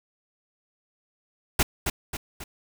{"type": "noise with echo", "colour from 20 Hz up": "pink", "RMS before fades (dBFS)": -20, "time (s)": [1.59, 1.63], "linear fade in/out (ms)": 5, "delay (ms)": 270, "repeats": 3, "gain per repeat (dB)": -6, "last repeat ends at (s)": 2.44, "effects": []}